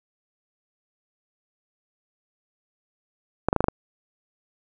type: clicks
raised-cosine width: 1 ms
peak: -5 dBFS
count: 6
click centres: 3.486 / 3.529 / 3.563 / 3.606 / 3.642 / 3.684 s
effects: none